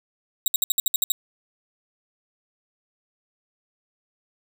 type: tone bursts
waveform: 5% pulse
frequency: 3800 Hz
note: A#7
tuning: 33 cents sharp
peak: -10 dBFS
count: 9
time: 0.46-1.12 s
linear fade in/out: 2 ms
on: 20 ms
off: 60 ms
effects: none